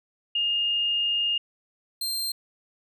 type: tone pair in turn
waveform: sine / sawtooth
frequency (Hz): 2833 / 4168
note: F7 / C8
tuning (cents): +24 / -7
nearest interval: perfect fifth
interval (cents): 669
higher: second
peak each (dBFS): -22 / -24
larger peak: first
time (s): 0.35-1.38 / 2.01-2.32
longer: first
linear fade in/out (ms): 5
effects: none